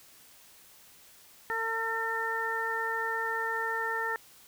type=harmonic tone; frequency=451.8 Hz; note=A4; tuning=46 cents sharp; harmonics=1 / 2 / 3 / 4; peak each=-37 / -35 / -36 / -32 dBFS; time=1.5-4.16 s; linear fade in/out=0 ms; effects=white hiss -56 dBFS RMS until 4.47 s